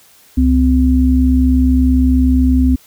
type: tone pair together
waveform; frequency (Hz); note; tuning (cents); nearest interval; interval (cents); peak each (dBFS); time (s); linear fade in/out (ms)
sine; 67.9 / 256.4; C#2 / C4; -35 / -35; octave + major seventh; 2300; -11; 0.37-2.76; 10
effects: white hiss -47 dBFS RMS until 2.86 s